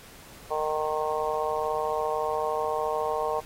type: harmonic tone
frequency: 154 Hz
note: D#3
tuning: 17 cents flat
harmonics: 3 / 4 / 5 / 6 / 7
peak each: -30 / -31 / -32 / -33 / -33 dBFS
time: 0.5-3.41 s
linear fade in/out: 20 ms
effects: pink hiss -49 dBFS RMS until 3.45 s + AAC 48 kbps